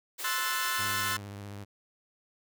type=high-pass noise; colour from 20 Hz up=white; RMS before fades=-38 dBFS; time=0.18-1.15 s; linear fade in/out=20 ms; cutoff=310 Hz; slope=48 dB/octave
type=chord; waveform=sawtooth; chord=F# half-diminished seventh; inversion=second; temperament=equal; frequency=1046.5 / 1318.5 / 1480 / 1760 Hz; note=C6 / E6 / F#6 / A6; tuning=0 / 0 / 0 / 0 cents; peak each=-31 / -32 / -32 / -31 dBFS; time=0.24-1.17 s; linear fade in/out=5 ms
type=tone with vibrato; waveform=sawtooth; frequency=101 Hz; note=G#2; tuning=48 cents flat; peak=-36 dBFS; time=0.78-1.65 s; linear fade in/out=20 ms; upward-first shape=square; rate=15 Hz; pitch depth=28 cents each way
effects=none